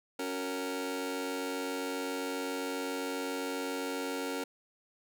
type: chord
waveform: sawtooth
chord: F# major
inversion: second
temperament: just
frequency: 277.5 / 370 / 462.5 Hz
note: C#4 / F#4 / A#4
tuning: +2 / 0 / -14 cents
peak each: -33 / -37 / -34 dBFS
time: 0.19-4.44 s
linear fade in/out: 5 ms
effects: none